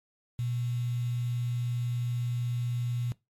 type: tone with quantisation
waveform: sine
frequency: 121.3 Hz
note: B2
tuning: 31 cents flat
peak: -28 dBFS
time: 0.39-3.12 s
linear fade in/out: 0 ms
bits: 8
effects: noise-tail reverb RT60 0.2 s tail -20 dB re dry + MP3 64 kbps